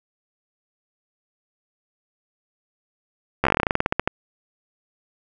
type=slowing click train; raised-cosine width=0.5 ms; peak=-3 dBFS; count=18; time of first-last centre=3.44-4.075 s; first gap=13 ms; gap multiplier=1.12; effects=none